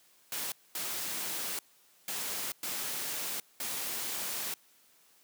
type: noise bursts at uneven times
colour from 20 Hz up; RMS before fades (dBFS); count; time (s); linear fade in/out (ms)
white; -36; 5; 0.32-0.52 / 0.75-1.59 / 2.08-2.52 / 2.63-3.4 / 3.6-4.54; 2
effects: white hiss -64 dBFS RMS until 5.23 s + high-pass 150 Hz 12 dB/octave